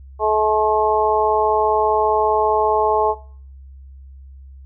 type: harmonic tone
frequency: 215 Hz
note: A3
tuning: 40 cents flat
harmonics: 2 / 3 / 4 / 5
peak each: -19 / -21 / -19 / -22 dBFS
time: 0.19-3.15 s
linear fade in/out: 50 ms
effects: noise-tail reverb RT60 0.5 s tail -19 dB re dry + added 67 Hz sine -37 dBFS peak until 4.65 s